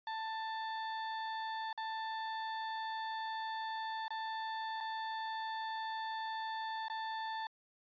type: tone with dropouts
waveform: 35% pulse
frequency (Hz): 886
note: A5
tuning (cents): +12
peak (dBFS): -36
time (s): 0.07-7.47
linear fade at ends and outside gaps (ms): 2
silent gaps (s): 1.729-1.776 / 4.081-4.105 / 4.804-4.808 / 6.883-6.899
effects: resampled to 11025 Hz